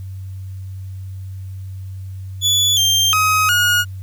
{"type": "tone with pitch steps", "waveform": "30% pulse", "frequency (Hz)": [3438, 3171, 1264, 1441], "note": ["A7", "G7", "D#6", "F#6"], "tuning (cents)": [-41, 19, 27, -46], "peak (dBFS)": -10, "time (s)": [2.41, 3.85], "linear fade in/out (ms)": 50, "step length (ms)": 360, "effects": ["added 95 Hz sine -27 dBFS peak until 4.02 s", "white hiss -55 dBFS RMS until 4.02 s"]}